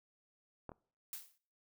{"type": "clicks", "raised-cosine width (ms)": 1, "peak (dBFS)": [-30, -37], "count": 2, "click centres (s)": [0.693, 0.718]}
{"type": "noise with exponential decay", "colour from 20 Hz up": "blue", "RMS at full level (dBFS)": -41, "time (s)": [1.13, 1.38], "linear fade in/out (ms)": 1, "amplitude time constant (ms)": 53}
{"effects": ["noise-tail reverb RT60 0.5 s tail -23 dB re dry"]}